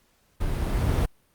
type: noise with level ramp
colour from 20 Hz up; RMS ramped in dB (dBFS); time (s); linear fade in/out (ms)
brown; -28 to -21; 0.4-1.06; 10
effects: pink hiss -65 dBFS RMS until 1.34 s + Opus 48 kbps